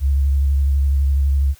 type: tone with vibrato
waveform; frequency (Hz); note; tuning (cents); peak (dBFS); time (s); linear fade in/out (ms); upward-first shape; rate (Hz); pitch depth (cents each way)
sine; 69.3; C#2; 0; -13; 0-1.55; 50; sine; 12; 37
effects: white hiss -50 dBFS RMS until 1.59 s